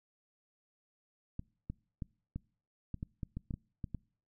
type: clicks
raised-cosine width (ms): 5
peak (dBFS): -26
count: 12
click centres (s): 1.394 / 1.7 / 2.022 / 2.36 / 2.943 / 3.029 / 3.232 / 3.37 / 3.508 / 3.54 / 3.842 / 3.947
effects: noise-tail reverb RT60 0.5 s tail -26 dB re dry